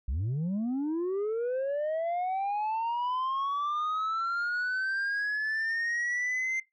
sine linear sweep, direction up, 55 to 2090 Hz, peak -25 dBFS, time 0.08-6.6 s, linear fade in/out 5 ms, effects noise-tail reverb RT60 0.2 s tail -23 dB re dry + tanh soft clip ceiling -27 dBFS

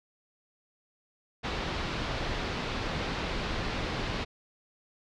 pink low-pass noise, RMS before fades -33 dBFS, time 1.43-4.25 s, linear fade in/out 20 ms, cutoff 4500 Hz, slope 24 dB/octave, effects none

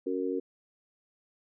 sine chord, F# major, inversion second, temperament just, 277.5 / 370 / 462.5 Hz, C#4 / F#4 / A#4, +2 / 0 / -14 cents, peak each -33 dBFS, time 0.06-0.4 s, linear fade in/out 10 ms, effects none

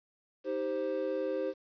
triangle chord, C minor, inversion first, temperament just, 314 / 392.4 / 523.3 Hz, Eb4 / G4 / C5, +16 / +2 / 0 cents, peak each -36 / -34 / -31 dBFS, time 0.44-1.54 s, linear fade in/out 50 ms, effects resampled to 11025 Hz + 10-bit

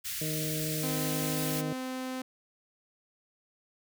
white band-stop noise, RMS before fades -36 dBFS, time 0.04-1.62 s, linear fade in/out 20 ms, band 130 to 1600 Hz, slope 24 dB/octave
harmonic tone, 155.1 Hz, D#3, 5 cents flat, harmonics 1 / 2 / 3 / 4, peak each -34 / -38 / -40 / -43 dBFS, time 0.21-1.73 s, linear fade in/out 5 ms
sawtooth tone, 257.9 Hz, C4, 25 cents flat, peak -30 dBFS, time 0.83-2.22 s, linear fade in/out 5 ms
effects none

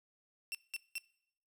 sawtooth tone bursts, 2705 Hz, E7, 44 cents sharp, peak -34 dBFS, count 3, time 0.52-0.981 s, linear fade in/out 0 ms, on 27 ms, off 190 ms, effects noise-tail reverb RT60 0.7 s tail -22 dB re dry

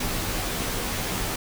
pink noise with comb filter, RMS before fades -28 dBFS, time 0-1.36 s, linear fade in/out 5 ms, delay 14 ms, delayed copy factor -0.75, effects none

